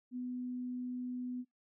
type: tone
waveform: sine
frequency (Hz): 249.2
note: B3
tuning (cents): +16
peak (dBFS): -37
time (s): 0.11-1.45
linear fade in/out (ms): 50
effects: noise-tail reverb RT60 0.2 s tail -25 dB re dry